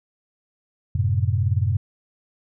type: chord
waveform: sine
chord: F# diminished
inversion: none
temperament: equal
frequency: 92.5 / 110 / 130.81 Hz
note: F#2 / A2 / C3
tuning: 0 / 0 / 0 cents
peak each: -21 / -22 / -25 dBFS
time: 0.95-1.77 s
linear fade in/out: 5 ms
effects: none